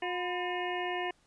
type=harmonic tone with a mistuned harmonic; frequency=358.9 Hz; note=F4; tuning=47 cents sharp; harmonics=1 / 2 / 3 / 5 / 6 / 7 / 8; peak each=-36 / -36 / -41 / -39 / -43 / -46 / -43 dBFS; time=0.02-1.11 s; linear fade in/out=5 ms; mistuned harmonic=3; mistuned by=-110 cents; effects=pink hiss -68 dBFS RMS until 1.26 s + resampled to 22050 Hz